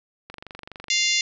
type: click train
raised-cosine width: 0.3 ms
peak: -22 dBFS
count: 15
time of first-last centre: 0.3-0.883 s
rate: 24 Hz
type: harmonic tone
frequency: 698.5 Hz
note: F5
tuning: in tune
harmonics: 3 / 4 / 5 / 6 / 7 / 8 / 9 / 10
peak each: -25 / -26 / -27 / -28 / -28 / -29 / -30 / -30 dBFS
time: 0.9-1.21 s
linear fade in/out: 2 ms
effects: none